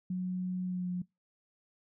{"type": "tone with pitch glide", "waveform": "sine", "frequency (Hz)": [182.9, 179.55], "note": ["F#3", "F3"], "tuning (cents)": [-20, 48], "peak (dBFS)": -31, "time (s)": [0.1, 1.02], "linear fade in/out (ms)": 5, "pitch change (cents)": -32, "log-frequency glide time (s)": [0.65, 0.9], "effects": ["noise-tail reverb RT60 0.2 s tail -23 dB re dry"]}